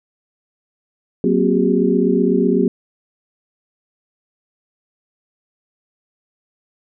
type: tone cluster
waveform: sine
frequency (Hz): 185.6 / 233.7 / 261.6 / 370.1 / 406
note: F#3 / A#3 / C4 / F#4 / G#4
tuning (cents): +6 / +5 / 0 / 0 / -39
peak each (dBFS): -19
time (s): 1.24-2.68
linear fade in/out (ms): 2
effects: none